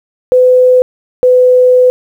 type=tone pair in turn; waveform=sine; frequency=505 / 502.8 Hz; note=B4 / B4; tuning=+39 / +31 cents; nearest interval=unison; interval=8 cents; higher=first; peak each=-3 dBFS; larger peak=neither; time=0.32-0.82 / 1.23-1.9 s; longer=second; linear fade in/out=0 ms; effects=7-bit